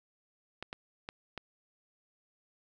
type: clicks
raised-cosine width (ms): 0.3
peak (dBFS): -23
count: 4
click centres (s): 0.626 / 0.729 / 1.089 / 1.377
effects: none